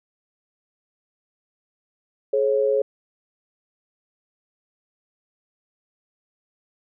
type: tone pair together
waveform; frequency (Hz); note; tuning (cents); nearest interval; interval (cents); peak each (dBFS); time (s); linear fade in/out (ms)
sine; 424 / 546; G#4 / C#5; +36 / -26; major third; 438; -20; 2.33-2.82; 5
effects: none